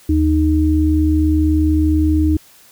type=tone pair together; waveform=sine; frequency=77.78 / 309.3 Hz; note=D#2 / D#4; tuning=0 / -10 cents; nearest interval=2 octaves; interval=2390 cents; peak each=-14 dBFS; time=0.09-2.37 s; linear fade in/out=5 ms; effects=white hiss -47 dBFS RMS until 2.71 s